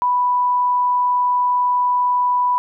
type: tone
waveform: sine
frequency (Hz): 987.8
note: B5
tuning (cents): 0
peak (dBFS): -14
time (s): 0.02-2.58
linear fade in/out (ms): 0
effects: none